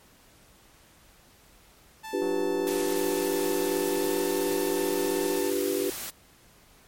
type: tone with pitch glide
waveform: sawtooth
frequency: 880 to 888.7 Hz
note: A5 to A5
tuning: 0 to +17 cents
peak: -33 dBFS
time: 2.03-5.51 s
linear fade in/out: 20 ms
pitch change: +17 cents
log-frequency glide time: 4-4.1 s
type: chord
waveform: sine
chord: G dominant seventh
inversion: second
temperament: equal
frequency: 293.7 / 349.2 / 392 / 493.9 Hz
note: D4 / F4 / G4 / B4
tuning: 0 / 0 / 0 / 0 cents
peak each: -32 / -31 / -28 / -32 dBFS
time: 2.13-5.9 s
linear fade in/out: 5 ms
type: click train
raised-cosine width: 1 ms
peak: -29 dBFS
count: 584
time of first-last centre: 2.22-5.388 s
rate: 184 Hz
type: noise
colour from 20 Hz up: white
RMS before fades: -36 dBFS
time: 2.67-6.1 s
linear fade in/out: 0 ms
effects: pink hiss -57 dBFS RMS until 6.87 s + MP3 64 kbps